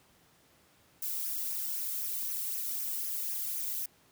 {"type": "noise with flanger", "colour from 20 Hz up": "violet", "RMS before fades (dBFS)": -35, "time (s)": [1.02, 3.86], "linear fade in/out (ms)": 5, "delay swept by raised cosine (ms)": [0.24, 1.24], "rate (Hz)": 3.9, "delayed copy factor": -0.55, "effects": ["pink hiss -64 dBFS RMS until 4.11 s", "high-pass 80 Hz 12 dB/octave"]}